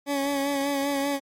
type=tone with vibrato; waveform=20% pulse; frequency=280 Hz; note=C#4; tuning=18 cents sharp; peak=-19 dBFS; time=0.06-1.2 s; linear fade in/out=50 ms; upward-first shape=sine; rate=5.1 Hz; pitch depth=32 cents each way; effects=MP3 64 kbps